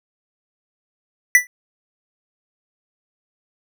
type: tone with exponential decay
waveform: square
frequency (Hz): 1975.5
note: B6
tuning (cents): 0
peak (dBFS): -5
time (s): 1.35-1.47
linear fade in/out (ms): 1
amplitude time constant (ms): 25
effects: none